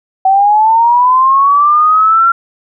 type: linear sweep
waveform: sine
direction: up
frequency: 756 to 1375 Hz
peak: -5 dBFS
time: 0.25-2.32 s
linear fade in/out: 5 ms
effects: none